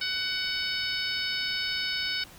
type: harmonic tone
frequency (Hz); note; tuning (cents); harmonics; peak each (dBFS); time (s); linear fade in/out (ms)
747; F#5; +16; 2 / 3 / 4 / 5 / 6 / 7; -35 / -35 / -35 / -35 / -35 / -35; 0.01-2.24; 5
effects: pink hiss -50 dBFS RMS until 2.38 s